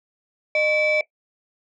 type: tone pair together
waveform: sine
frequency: 611 / 2308 Hz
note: D#5 / D7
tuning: -32 / -31 cents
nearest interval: octave + major seventh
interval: 2301 cents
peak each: -18 dBFS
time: 0.55-1.01 s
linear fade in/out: 2 ms
effects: noise-tail reverb RT60 0.1 s tail -18 dB re dry + tanh soft clip ceiling -14 dBFS